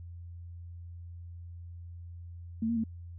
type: tone with pitch steps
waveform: sine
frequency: 224.2 / 232.9 / 223.9 Hz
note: A3 / A#3 / A3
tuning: +33 / -1 / +30 cents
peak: -27 dBFS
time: 2.62-2.839 s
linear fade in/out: 5 ms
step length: 73 ms
effects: added 86 Hz sine -42 dBFS peak until 3.18 s